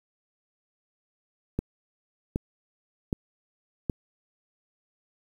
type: click train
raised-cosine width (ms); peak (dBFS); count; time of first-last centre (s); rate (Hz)
3; -13; 4; 1.59-3.898; 1.3
effects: 8-bit